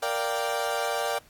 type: chord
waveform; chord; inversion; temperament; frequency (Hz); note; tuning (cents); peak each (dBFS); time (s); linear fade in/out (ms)
30% pulse; G minor seventh; first; equal; 466.2 / 587.3 / 698.5 / 784; Bb4 / D5 / F5 / G5; 0 / 0 / 0 / 0; -30 / -28 / -30 / -29; 0.02-1.19; 10
effects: pink hiss -58 dBFS RMS until 1.29 s + AAC 64 kbps